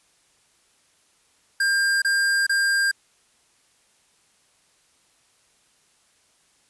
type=tone bursts; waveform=square; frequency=1600 Hz; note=G6; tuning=35 cents sharp; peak=-19 dBFS; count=3; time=1.6-2.914 s; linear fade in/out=5 ms; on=420 ms; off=27 ms; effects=white hiss -62 dBFS RMS until 6.69 s + resampled to 24000 Hz